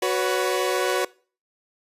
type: chord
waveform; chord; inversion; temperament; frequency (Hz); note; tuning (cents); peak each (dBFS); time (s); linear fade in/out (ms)
sawtooth; F# suspended fourth; none; equal with one note detuned; 370 / 493.9 / 562.1; F#4 / B4 / C#5; 0 / 0 / +24; -20 / -22 / -23; 0.02-1.05; 5
effects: noise-tail reverb RT60 0.4 s tail -22 dB re dry + resampled to 32000 Hz